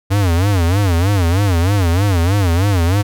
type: tone with vibrato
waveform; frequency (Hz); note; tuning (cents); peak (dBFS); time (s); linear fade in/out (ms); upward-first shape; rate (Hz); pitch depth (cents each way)
square; 92.5; F#2; 0; -12; 0.1-3.03; 20; sine; 3.2; 190
effects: none